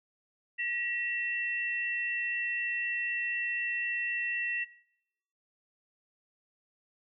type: tone pair together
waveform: sine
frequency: 1917.2 / 2702 Hz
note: A#6 / E7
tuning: +48 / +42 cents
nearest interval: tritone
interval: 594 cents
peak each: -32 / -34 dBFS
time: 0.58-4.65 s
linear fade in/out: 20 ms
effects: noise-tail reverb RT60 0.8 s tail -21 dB re dry